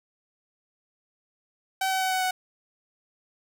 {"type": "tone with pitch steps", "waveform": "sawtooth", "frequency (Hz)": [764, 758.7, 753.5, 748.3, 743.1], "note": ["G5", "F#5", "F#5", "F#5", "F#5"], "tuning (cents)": [-45, 43, 31, 19, 7], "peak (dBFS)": -20, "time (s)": [1.81, 2.31], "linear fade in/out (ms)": 5, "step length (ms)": 100, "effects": []}